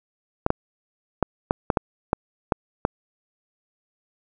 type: clicks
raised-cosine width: 1 ms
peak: -4 dBFS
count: 9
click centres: 0.464 / 0.504 / 1.227 / 1.509 / 1.702 / 1.772 / 2.131 / 2.522 / 2.851 s
effects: none